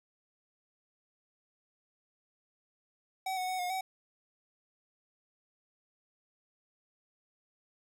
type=tone with pitch steps; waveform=square; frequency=759 / 737 / 744 / 719 / 757 Hz; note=F#5 / F#5 / F#5 / F#5 / F#5; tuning=+44 / -7 / +9 / -50 / +39 cents; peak=-33 dBFS; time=3.26-3.81 s; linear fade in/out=5 ms; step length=110 ms; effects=none